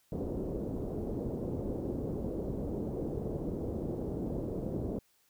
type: low-pass noise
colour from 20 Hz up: white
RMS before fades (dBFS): -36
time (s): 0.12-4.99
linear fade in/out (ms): 2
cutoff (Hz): 460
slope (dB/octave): 24
effects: white hiss -70 dBFS RMS until 5.29 s